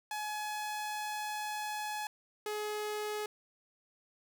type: tone pair in turn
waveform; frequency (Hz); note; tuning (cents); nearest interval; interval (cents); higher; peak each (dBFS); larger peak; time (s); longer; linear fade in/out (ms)
sawtooth; 846 / 422; G#5 / G#4; +32 / +28; octave; 1204; first; -32 / -31; second; 0.11-2.07 / 2.46-3.26; first; 2
effects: none